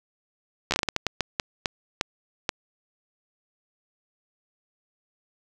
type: slowing click train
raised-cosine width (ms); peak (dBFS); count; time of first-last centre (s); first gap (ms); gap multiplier
0.2; -6; 14; 0.71-2.492; 12; 1.36
effects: none